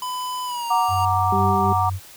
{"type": "tone with pitch glide", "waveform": "square", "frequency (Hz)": [1002, 934.9], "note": ["B5", "A#5"], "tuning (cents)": [25, 5], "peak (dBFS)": -26, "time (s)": [0.02, 1.05], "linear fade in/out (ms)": 2, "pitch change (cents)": -120, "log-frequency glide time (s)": [0.45, 0.67]}
{"type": "chord", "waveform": "sine", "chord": "Gb augmented", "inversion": "none", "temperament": "equal", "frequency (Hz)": [740, 932.3, 1174.7], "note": ["Gb5", "Bb5", "D6"], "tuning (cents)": [0, 0, 0], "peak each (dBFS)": -22, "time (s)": [0.7, 1.9], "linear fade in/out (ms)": 10}
{"type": "tone", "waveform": "sine", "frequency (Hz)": 94.3, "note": "F#2", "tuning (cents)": 33, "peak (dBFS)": -23, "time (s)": [0.88, 2], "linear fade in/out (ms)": 50}
{"type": "harmonic tone", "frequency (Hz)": 97.9, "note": "G2", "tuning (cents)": -2, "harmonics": [1, 2, 4], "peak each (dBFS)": [-29, -24, -25], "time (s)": [1.32, 1.73], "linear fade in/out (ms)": 5}
{"effects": ["white hiss -44 dBFS RMS until 2.16 s"]}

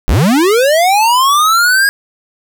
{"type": "linear sweep", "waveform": "square", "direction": "up", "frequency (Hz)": [30.87, 1652], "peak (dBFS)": -8, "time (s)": [0.08, 1.89], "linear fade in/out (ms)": 0, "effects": []}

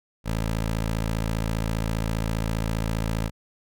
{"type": "tone", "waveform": "15% pulse", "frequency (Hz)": 55, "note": "A1", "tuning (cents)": 0, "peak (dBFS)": -18, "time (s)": [0.24, 3.31], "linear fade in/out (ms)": 50, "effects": []}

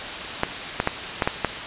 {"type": "clicks", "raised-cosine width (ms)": 0.5, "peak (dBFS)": -4, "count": 6, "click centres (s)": [0.434, 0.801, 0.874, 1.222, 1.275, 1.447], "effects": ["white hiss -30 dBFS RMS until 1.66 s", "resampled to 8000 Hz"]}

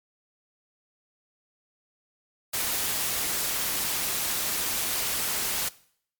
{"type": "noise", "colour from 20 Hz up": "white", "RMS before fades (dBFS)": -28, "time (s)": [2.53, 5.69], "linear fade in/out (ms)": 10, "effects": ["noise-tail reverb RT60 0.6 s tail -20 dB re dry", "MP3 96 kbps"]}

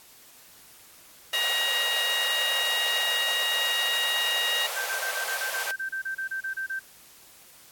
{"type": "high-pass noise", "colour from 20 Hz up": "pink", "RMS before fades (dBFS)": -33, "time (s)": [1.33, 5.71], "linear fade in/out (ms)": 2, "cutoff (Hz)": 500, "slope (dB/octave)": 48}
{"type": "harmonic tone", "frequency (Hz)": 947, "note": "A#5", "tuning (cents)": 27, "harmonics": [2, 3, 4], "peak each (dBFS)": [-29, -27, -30], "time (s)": [1.33, 4.67], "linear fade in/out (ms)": 10}
{"type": "tone bursts", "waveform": "sine", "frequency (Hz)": 1561, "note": "G6", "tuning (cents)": -8, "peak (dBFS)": -28, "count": 16, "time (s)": [4.76, 6.795], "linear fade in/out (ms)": 10, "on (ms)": 100, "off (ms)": 29}
{"effects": ["white hiss -52 dBFS RMS until 7.71 s", "AAC 64 kbps"]}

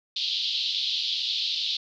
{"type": "band-pass noise", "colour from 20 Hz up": "pink", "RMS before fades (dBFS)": -28, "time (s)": [0.16, 1.77], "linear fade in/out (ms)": 5, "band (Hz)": [3200, 4500], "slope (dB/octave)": 48, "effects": []}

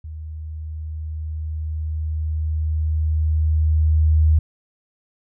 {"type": "tone with level ramp", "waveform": "sine", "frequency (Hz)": 78, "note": "D#2", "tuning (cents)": 5, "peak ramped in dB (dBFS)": [-30, -11], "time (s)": [0.04, 4.39], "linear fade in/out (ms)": 5, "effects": []}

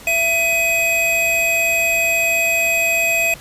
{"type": "tone pair together", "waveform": "square", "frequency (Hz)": [668.9, 2523], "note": ["E5", "D#7"], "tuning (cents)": [25, 23], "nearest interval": "octave + major seventh", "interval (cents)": 2298, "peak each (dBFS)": [-23, -16], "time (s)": [0.07, 3.34], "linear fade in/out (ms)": 2, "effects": ["pink hiss -39 dBFS RMS until 3.4 s", "resampled to 32000 Hz"]}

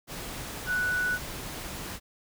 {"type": "tone in noise", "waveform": "sine", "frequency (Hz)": 1480, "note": "F#6", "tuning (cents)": 0, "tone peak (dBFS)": -25, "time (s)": [0.66, 1.19], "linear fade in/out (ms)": 50, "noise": "pink", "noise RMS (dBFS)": -38, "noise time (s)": [0.07, 2], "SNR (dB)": 10, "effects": []}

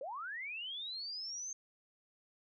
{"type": "linear sweep", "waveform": "sine", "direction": "up", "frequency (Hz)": [493.9, 6390], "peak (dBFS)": -40, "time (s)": [0.01, 1.53], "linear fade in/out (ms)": 2, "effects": []}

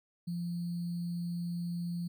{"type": "tone with sample-and-hold", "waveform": "sine", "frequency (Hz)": 172.9, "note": "F3", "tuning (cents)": -17, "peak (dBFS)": -33, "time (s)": [0.27, 2.08], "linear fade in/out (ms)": 10, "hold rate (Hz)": 4410, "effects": []}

